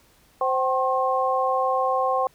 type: tone cluster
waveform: sine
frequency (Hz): 521 / 768 / 1071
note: C5 / G5 / C6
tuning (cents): -7 / -36 / +40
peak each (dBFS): -24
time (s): 0.41-2.27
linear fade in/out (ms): 2
effects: pink hiss -58 dBFS RMS until 2.34 s